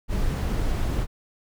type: noise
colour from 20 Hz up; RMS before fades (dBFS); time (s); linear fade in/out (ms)
brown; -24; 0.08-1.07; 50
effects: none